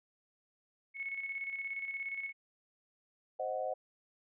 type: tone with tremolo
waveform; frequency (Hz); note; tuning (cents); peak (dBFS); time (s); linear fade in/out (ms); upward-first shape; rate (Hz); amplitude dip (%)
sine; 2200; C#7; -14; -35; 0.94-2.33; 50; square; 17; 50
type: chord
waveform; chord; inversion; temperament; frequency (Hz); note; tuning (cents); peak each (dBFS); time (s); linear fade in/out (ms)
sine; C diminished; none; equal; 523.3 / 622.3 / 740; C5 / Eb5 / Gb5; 0 / 0 / 0; -38; 3.39-3.74; 10
effects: resampled to 8000 Hz